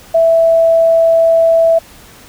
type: tone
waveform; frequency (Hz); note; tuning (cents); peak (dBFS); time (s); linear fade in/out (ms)
sine; 659.3; E5; 0; -6; 0.14-1.79; 10
effects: pink hiss -39 dBFS RMS until 2.28 s